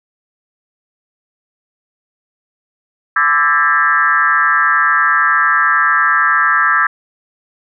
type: tone with frequency modulation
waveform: sine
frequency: 1471 Hz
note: F#6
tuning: 11 cents flat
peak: -9 dBFS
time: 3.16-6.87 s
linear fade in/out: 5 ms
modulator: 149 Hz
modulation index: 2.3
effects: none